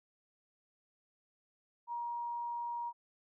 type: tone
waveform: sine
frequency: 948 Hz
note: A#5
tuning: 29 cents sharp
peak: -36 dBFS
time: 1.87-2.93 s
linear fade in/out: 50 ms
effects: none